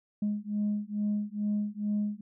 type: beating tone pair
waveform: sine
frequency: 207 / 209.3 Hz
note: G#3 / G#3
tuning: -5 / +14 cents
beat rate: 2.3 Hz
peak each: -30 dBFS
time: 0.22-2.21 s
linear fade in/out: 5 ms
effects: tanh soft clip ceiling -23 dBFS